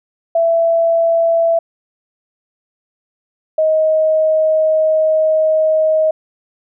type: tone pair in turn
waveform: sine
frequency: 666 / 628.6 Hz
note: E5 / D#5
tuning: +18 / +18 cents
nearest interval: minor second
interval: 100 cents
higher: first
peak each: -10 dBFS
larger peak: neither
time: 0.35-1.59 / 3.58-6.11 s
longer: second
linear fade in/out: 5 ms
effects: none